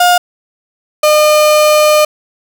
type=tone pair in turn; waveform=35% pulse; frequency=712 / 606.2 Hz; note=F5 / D#5; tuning=+33 / -45 cents; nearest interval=minor third; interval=278 cents; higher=first; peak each=-4 dBFS; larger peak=neither; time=0-0.18 / 1.03-2.05 s; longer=second; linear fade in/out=5 ms; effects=none